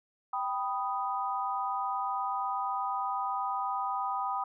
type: chord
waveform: sine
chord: G augmented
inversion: none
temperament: equal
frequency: 784 / 987.8 / 1244.5 Hz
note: G5 / B5 / D#6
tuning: 0 / 0 / 0 cents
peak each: -34 dBFS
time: 0.33-4.44 s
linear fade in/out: 5 ms
effects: none